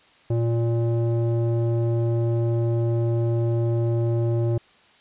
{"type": "tone with low-pass filter", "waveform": "square", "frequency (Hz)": 116.54, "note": "A#2", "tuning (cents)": 0, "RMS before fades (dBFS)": -22, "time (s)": [0.3, 4.58], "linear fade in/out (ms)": 5, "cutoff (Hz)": 490, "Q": 1.7, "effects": ["white hiss -55 dBFS RMS until 5 s", "resampled to 8000 Hz"]}